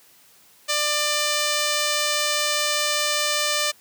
5% pulse tone, 595 Hz, D5, 22 cents sharp, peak -9 dBFS, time 0.68-3.72 s, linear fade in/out 20 ms, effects white hiss -54 dBFS RMS until 3.8 s + high-pass 80 Hz 12 dB/octave

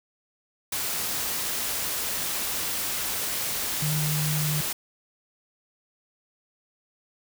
sine tone in noise, 151.5 Hz, D#3, 46 cents flat, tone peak -25 dBFS, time 3.82-4.61 s, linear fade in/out 5 ms, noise white, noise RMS -29 dBFS, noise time 0.72-4.73 s, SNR +1 dB, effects none

